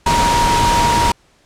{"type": "tone in noise", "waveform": "sine", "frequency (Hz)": 945, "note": "A#5", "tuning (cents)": 23, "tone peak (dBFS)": -13, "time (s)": [0.06, 1.12], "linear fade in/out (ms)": 5, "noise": "pink", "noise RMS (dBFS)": -17, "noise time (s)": [0.06, 1.12], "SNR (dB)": 1, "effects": ["pink hiss -54 dBFS RMS until 1.45 s", "low-pass 8000 Hz 12 dB/octave"]}